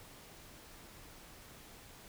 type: silence
effects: pink hiss -55 dBFS RMS until 2.08 s